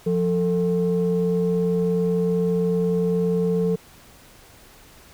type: tone pair together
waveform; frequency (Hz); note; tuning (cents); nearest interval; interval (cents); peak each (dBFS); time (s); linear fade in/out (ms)
sine; 176 / 445.3; F3 / A4; +14 / +21; octave + major third; 1607; -20; 0.06-3.76; 10
effects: tanh soft clip ceiling -13 dBFS + pink hiss -49 dBFS RMS until 5.13 s